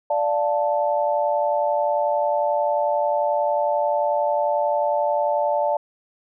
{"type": "chord", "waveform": "sine", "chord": "D minor", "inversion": "none", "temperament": "equal", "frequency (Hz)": [587.3, 698.5, 880], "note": ["D5", "F5", "A5"], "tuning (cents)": [0, 0, 0], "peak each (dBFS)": [-21, -25, -23], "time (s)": [0.1, 5.77], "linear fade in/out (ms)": 5, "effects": []}